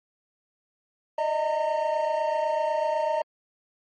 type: tone cluster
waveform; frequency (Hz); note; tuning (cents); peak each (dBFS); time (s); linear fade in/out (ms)
triangle; 605 / 633 / 915; D#5 / D#5 / A#5; -49 / +30 / -32; -25; 1.18-3.22; 5
effects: tanh soft clip ceiling -14 dBFS + MP3 32 kbps